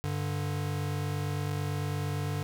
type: tone pair together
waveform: square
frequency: 98 / 146.83 Hz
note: G2 / D3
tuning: 0 / 0 cents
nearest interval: perfect fifth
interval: 700 cents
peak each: -34 / -33 dBFS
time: 0.04-2.43 s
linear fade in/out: 0 ms
effects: none